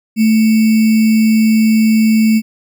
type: tone with sample-and-hold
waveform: sine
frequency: 220 Hz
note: A3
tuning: in tune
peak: -7 dBFS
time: 0.16-2.42 s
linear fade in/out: 50 ms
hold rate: 2450 Hz
effects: none